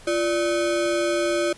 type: ring-modulated tone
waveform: square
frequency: 466.2 Hz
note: A#4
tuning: in tune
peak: -18 dBFS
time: 0.07-1.53 s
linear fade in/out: 5 ms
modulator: 121 Hz
effects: pink hiss -47 dBFS RMS until 1.57 s + resampled to 24000 Hz